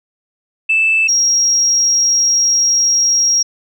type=tone pair in turn; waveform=sine; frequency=2637 / 5617 Hz; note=E7 / F8; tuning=0 / +9 cents; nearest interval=octave + minor second; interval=1309 cents; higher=second; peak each=-9 dBFS; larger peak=neither; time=0.69-1.08 / 1.08-3.43 s; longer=second; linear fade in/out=10 ms; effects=tanh soft clip ceiling -5 dBFS